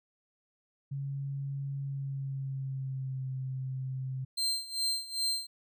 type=tone with pitch glide; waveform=sine; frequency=138.59 to 131.19 Hz; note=C#3 to C3; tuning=0 to +5 cents; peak=-33 dBFS; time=0.91-4.25 s; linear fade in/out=10 ms; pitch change=-95 cents; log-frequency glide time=1.81-3.28 s
type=tone with tremolo; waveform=35% pulse; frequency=4150 Hz; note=C8; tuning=15 cents flat; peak=-26 dBFS; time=4.37-5.47 s; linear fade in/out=10 ms; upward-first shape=sine; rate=2.5 Hz; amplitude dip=85%
effects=none